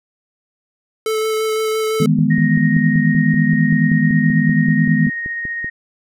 square tone with vibrato, 437 Hz, A4, 12 cents flat, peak -17 dBFS, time 1.06-2.06 s, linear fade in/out 2 ms, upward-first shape sine, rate 5.9 Hz, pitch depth 11 cents each way
sine chord, E major seventh, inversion third, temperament equal with one note detuned, 155.56 / 164.81 / 207.7 / 245.7 Hz, D#3 / E3 / G#3 / B3, 0 / 0 / 0 / -9 cents, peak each -16 / -19 / -17 / -17 dBFS, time 2-5.1 s, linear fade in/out 5 ms
click train, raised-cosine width 3 ms, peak -18 dBFS, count 19, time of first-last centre 2.19-5.645 s, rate 5.21 Hz
sine tone with tremolo, 1864.7 Hz, A#6, in tune, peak -20 dBFS, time 2.3-5.7 s, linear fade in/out 10 ms, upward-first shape triangle, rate 15 Hz, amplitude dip 25%
effects none

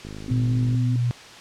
click train, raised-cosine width 3 ms, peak -24 dBFS, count 37, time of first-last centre 0.05-0.746 s, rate 51.7 Hz
sine tone with vibrato, 254.1 Hz, B3, 49 cents sharp, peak -27 dBFS, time 0.28-0.96 s, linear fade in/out 2 ms, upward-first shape sine, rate 4.7 Hz, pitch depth 17 cents each way
sine tone with pitch glide, 119.2 to 121 Hz, A#2 to B2, +39 to -35 cents, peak -19 dBFS, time 0.31-1.11 s, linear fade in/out 0 ms, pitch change +26 cents, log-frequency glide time 0.42-0.83 s
effects white hiss -42 dBFS RMS until 1.4 s + low-pass 5000 Hz 12 dB/octave

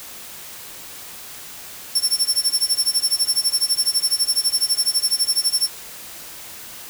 25% pulse tone with tremolo, 5420 Hz, E8, 47 cents sharp, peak -9 dBFS, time 1.95-5.69 s, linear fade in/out 5 ms, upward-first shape sine, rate 12 Hz, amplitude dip 95%, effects white hiss -37 dBFS RMS until 6.89 s

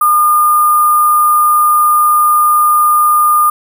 sine tone with sample-and-hold, 1212 Hz, D#6, 46 cents flat, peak -6 dBFS, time 0.01-3.5 s, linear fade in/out 5 ms, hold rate 11025 Hz, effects none

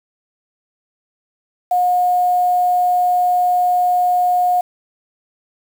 sine tone with quantisation, 720 Hz, F#5, 47 cents flat, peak -12 dBFS, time 1.71-4.61 s, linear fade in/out 5 ms, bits 6, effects none

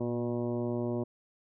harmonic tone with a mistuned harmonic, 120 Hz, B2, 49 cents flat, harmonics 1 / 2 / 3 / 4 / 5 / 6 / 7 / 8 / 9, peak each -36 / -34 / -34 / -42 / -39 / -50 / -52 / -49 / -55 dBFS, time 0-1.04 s, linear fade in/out 10 ms, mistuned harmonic 1, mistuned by -38 cents, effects none

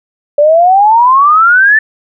sine exponential sweep, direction up, 573 to 1790 Hz, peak -3 dBFS, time 0.38-1.79 s, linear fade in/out 5 ms, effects none

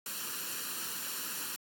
white noise with comb filter, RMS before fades -38 dBFS, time 0.06-1.56 s, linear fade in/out 2 ms, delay 0.7 ms, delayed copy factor +0.65, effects high-pass 200 Hz 12 dB/octave + AAC 64 kbps

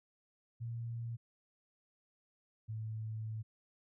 sine tone pair in turn, 116.54 / 109.9 Hz, A#2 / A2, 0 / -2 cents, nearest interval minor second, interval 102 cents, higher first, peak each -38 / -38 dBFS, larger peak neither, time 0.6-1.17 / 2.68-3.43 s, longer second, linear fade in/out 20 ms, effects none

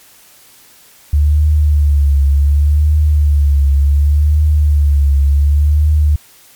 sine tone with vibrato, 72.8 Hz, D2, 15 cents flat, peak -7 dBFS, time 1.13-6.16 s, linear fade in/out 5 ms, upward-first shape triangle, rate 0.68 Hz, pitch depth 81 cents each way, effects white hiss -44 dBFS RMS until 6.55 s + MP3 96 kbps

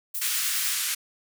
violet noise with tremolo, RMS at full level -30 dBFS, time 0.14-0.75 s, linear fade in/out 10 ms, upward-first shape square, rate 9.9 Hz, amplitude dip 40%
white band-pass noise, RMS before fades -28 dBFS, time 0.21-0.95 s, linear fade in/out 10 ms, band 1400 to 13000 Hz, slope 24 dB/octave
effects none

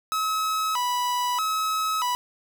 45% pulse tone with vibrato, 1124 Hz, C#6, 24 cents sharp, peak -23 dBFS, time 0.12-2.15 s, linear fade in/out 0 ms, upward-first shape square, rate 0.79 Hz, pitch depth 230 cents each way, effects none

